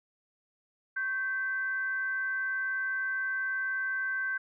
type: tone with frequency modulation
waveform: sine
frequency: 1553 Hz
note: G6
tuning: 17 cents flat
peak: -29 dBFS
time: 0.96-4.38 s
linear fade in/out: 10 ms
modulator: 462 Hz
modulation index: 0.28
effects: none